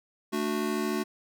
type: chord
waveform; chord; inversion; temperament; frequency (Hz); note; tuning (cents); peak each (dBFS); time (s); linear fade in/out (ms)
square; D major; second; just; 220.2 / 293.7 / 367.1; A3 / D4 / F#4; +2 / 0 / -14; -32 / -34 / -32; 0.32-1.04; 20
effects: none